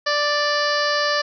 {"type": "harmonic tone", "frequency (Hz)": 587.3, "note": "D5", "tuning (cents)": 0, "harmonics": [1, 2, 3, 4, 5, 6, 7, 8, 9, 10], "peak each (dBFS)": [-23, -24, -23, -36, -32, -38, -31, -27, -31, -39], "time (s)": [0.06, 1.22], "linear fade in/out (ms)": 10, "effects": []}